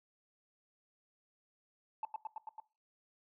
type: tone with echo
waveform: sine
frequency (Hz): 875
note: A5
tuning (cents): -10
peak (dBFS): -33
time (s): 2.03-2.05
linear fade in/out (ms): 2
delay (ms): 110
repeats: 5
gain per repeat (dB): -2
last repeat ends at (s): 2.6
effects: noise-tail reverb RT60 0.3 s tail -19 dB re dry + tanh soft clip ceiling -32 dBFS